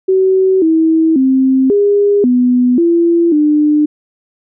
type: tone with pitch steps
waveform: sine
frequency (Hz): 378.5 / 322 / 263.5 / 406.9 / 248.2 / 339.3 / 299.8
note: F#4 / E4 / C4 / G#4 / B3 / F4 / D4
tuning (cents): +39 / -41 / +12 / -35 / +9 / -50 / +36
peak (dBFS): -7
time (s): 0.08-3.86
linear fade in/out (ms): 10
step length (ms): 540
effects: none